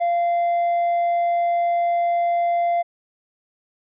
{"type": "tone with tanh clipping", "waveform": "sine", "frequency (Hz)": 691, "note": "F5", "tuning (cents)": -19, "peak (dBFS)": -18, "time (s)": [0, 2.83], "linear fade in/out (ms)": 20, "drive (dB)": 3, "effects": []}